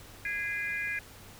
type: tone cluster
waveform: sine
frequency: 1653 / 2055 / 2416 Hz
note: G#6 / C7 / D7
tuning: -9 / -32 / +48 cents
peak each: -34 / -36 / -36 dBFS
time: 0.25-0.99 s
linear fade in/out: 2 ms
effects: added 97 Hz sine -55 dBFS peak until 1.39 s + pink hiss -51 dBFS RMS until 1.39 s